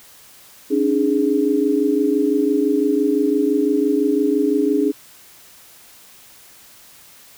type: chord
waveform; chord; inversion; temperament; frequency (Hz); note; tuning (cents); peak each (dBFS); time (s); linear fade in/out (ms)
sine; C# suspended second; none; equal with one note detuned; 277.2 / 303.1 / 415.3; C#4 / D#4 / G#4; 0 / -45 / 0; -19; 0.7-4.92; 20
effects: white hiss -46 dBFS RMS until 7.37 s